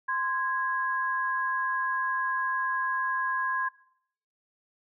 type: tone pair together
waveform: sine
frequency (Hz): 1040.1 / 1651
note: C6 / G#6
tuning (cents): -11 / -11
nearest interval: minor sixth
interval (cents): 800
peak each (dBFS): -29 / -29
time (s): 0.08-3.69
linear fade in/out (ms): 10
effects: noise-tail reverb RT60 0.7 s tail -21 dB re dry